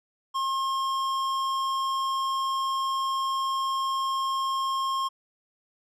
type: tone with tanh clipping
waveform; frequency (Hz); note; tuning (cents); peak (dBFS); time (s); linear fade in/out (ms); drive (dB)
triangle; 1071; C6; +40; -27; 0.34-5.09; 20; 18
effects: none